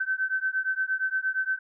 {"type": "beating tone pair", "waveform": "sine", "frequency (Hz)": [1531, 1539.6], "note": ["G6", "G6"], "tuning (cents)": [-41, -32], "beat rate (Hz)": 8.6, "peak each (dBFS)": -28, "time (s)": [0, 1.59], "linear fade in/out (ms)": 10, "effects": []}